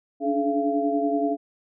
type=tone cluster; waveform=sine; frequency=285.1 / 295.6 / 426.2 / 683 Hz; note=C#4 / D4 / G#4 / F5; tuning=+49 / +11 / +45 / -39 cents; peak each=-25 / -29 / -28 / -25 dBFS; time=0.2-1.37 s; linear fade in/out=50 ms; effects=none